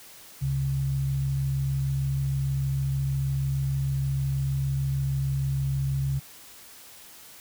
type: tone pair together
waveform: sine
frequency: 70.05 / 136.5 Hz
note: C#2 / C#3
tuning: +19 / -26 cents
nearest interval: octave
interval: 1155 cents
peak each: -33 / -24 dBFS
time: 0.41-6.2 s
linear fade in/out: 20 ms
effects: white hiss -48 dBFS RMS until 7.4 s